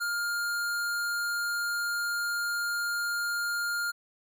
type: tone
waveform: square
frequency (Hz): 1408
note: F6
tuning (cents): +14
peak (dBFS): -29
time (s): 0-3.92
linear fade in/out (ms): 20
effects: none